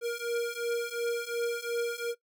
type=beating tone pair; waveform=square; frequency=469.7 / 472.5 Hz; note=A#4 / A#4; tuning=+13 / +23 cents; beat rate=2.8 Hz; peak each=-34 / -33 dBFS; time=0.01-2.15 s; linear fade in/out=50 ms; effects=noise-tail reverb RT60 0.1 s tail -20 dB re dry